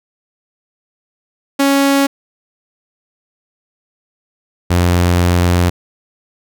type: tone pair in turn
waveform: sawtooth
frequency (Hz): 277.2 / 88.05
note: C#4 / F2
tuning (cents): 0 / +15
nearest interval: octave + minor sixth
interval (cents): 1985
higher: first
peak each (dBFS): -6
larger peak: neither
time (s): 1.59-2.07 / 4.7-5.7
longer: second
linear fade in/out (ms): 10
effects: none